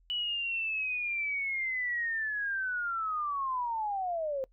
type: linear sweep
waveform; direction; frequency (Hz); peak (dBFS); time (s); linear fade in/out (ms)
sine; down; 2960 to 517; -30; 0.1-4.44; 0
effects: noise-tail reverb RT60 0.1 s tail -24 dB re dry + added 42 Hz sine -61 dBFS peak until 4.52 s